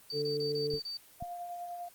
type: tone bursts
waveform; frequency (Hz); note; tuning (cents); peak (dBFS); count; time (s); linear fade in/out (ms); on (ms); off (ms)
sine; 4606; D8; -34; -36; 6; 0.1-0.97; 2; 120; 30
type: harmonic tone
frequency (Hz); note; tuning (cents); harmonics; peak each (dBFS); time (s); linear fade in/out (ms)
147.7; D3; +10; 1 / 2 / 3; -40 / -43 / -31; 0.12-0.8; 50
type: clicks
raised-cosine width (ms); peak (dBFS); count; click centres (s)
5; -30; 2; 0.739 / 1.225
type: tone with tremolo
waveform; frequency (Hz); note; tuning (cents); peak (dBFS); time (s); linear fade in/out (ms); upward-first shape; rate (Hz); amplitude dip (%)
sine; 701; F5; +6; -37; 1.2-1.89; 10; sine; 10; 30
effects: white hiss -58 dBFS RMS until 1.94 s + Opus 24 kbps

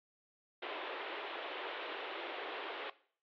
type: band-pass noise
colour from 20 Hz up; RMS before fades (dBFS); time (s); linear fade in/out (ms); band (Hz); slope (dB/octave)
pink; -43; 0.62-2.9; 5; 340 to 3600; 48
effects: noise-tail reverb RT60 0.5 s tail -18 dB re dry + AAC 64 kbps

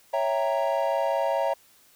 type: chord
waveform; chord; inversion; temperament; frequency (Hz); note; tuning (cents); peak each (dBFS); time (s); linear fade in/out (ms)
triangle; C# diminished seventh; none; equal; 554.4 / 659.3 / 784 / 932.3; C#5 / E5 / G5 / Bb5; 0 / 0 / 0 / 0; -25 / -25 / -30 / -27; 0.13-1.54; 10
effects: white hiss -58 dBFS RMS until 1.95 s

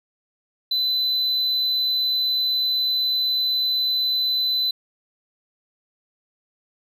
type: tone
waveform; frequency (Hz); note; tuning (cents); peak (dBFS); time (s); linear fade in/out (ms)
triangle; 4016; B7; +28; -18; 0.71-4.71; 5
effects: none

